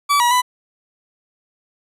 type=tone with pitch steps; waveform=40% pulse; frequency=1150 / 962 / 995 Hz; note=D6 / B5 / B5; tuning=-37 / -46 / +13 cents; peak=-12 dBFS; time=0.09-0.42 s; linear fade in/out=20 ms; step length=110 ms; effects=resampled to 32000 Hz